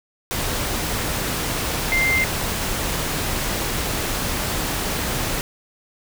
sine tone in noise, 2093 Hz, C7, in tune, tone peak -17 dBFS, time 1.92-2.24 s, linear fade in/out 0 ms, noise pink, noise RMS -24 dBFS, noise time 0.31-5.41 s, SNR +4 dB, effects none

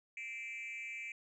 sine tone with frequency modulation, 2336 Hz, D7, 10 cents flat, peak -39 dBFS, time 0.17-1.12 s, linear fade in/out 2 ms, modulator 245 Hz, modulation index 0.84, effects tanh soft clip ceiling -40 dBFS

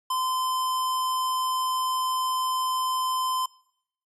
square tone, 1029 Hz, C6, 29 cents flat, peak -25 dBFS, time 0.1-3.46 s, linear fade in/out 5 ms, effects noise-tail reverb RT60 0.7 s tail -22 dB re dry + resampled to 32000 Hz

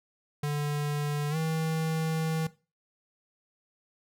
square tone with pitch glide, 146.83 to 160.12 Hz, D3 to D#3, 0 to +50 cents, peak -28 dBFS, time 0.43-2.47 s, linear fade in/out 5 ms, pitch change +150 cents, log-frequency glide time 1.3-1.36 s, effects noise-tail reverb RT60 0.3 s tail -17 dB re dry

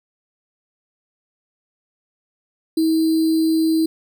sine tone with sample-and-hold, 321 Hz, E4, 46 cents flat, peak -14 dBFS, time 2.77-3.86 s, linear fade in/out 5 ms, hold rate 4410 Hz, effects none

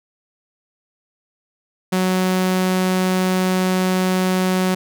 sawtooth tone, 185.3 Hz, F#3, 3 cents sharp, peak -12 dBFS, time 1.92-4.75 s, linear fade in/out 10 ms, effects none

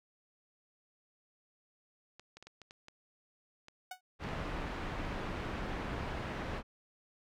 clicks, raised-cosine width 0.2 ms, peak -34 dBFS, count 10, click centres 2.196 / 2.37 / 2.426 / 2.47 / 2.617 / 2.709 / 2.884 / 3.684 / 4.239 / 4.289 s
sawtooth tone with exponential decay, 740 Hz, F#5, in tune, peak -35 dBFS, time 3.91-4.01 s, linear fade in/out 5 ms, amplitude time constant 20 ms
pink low-pass noise, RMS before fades -39 dBFS, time 4.19-6.63 s, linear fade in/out 50 ms, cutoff 2200 Hz, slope 12 dB/octave
effects none

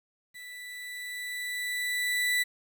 35% pulse tone with level ramp, 1975.5 Hz, B6, in tune, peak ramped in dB -41 to -22 dBFS, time 0.34-2.44 s, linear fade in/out 20 ms, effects 10-bit

